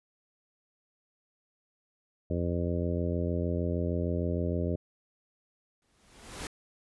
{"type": "harmonic tone", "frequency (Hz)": 86.5, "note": "F2", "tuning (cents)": -16, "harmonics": [1, 2, 3, 4, 5, 6, 7], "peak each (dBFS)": [-31, -34, -36, -37, -38, -39, -39], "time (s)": [2.3, 4.76], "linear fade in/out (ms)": 5}
{"type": "noise with exponential growth", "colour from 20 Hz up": "pink", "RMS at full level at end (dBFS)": -36, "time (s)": [5.82, 6.47], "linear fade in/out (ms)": 1, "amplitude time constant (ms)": 140}
{"effects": ["resampled to 24000 Hz"]}